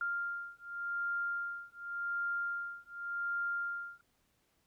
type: beating tone pair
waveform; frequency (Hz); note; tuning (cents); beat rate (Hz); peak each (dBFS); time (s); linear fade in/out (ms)
sine; 1396.9 / 1397.78; F6 / F6; 0 / +1; 0.88; -38 / -38; 0.01-4.01; 2
effects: pink hiss -75 dBFS RMS until 4.66 s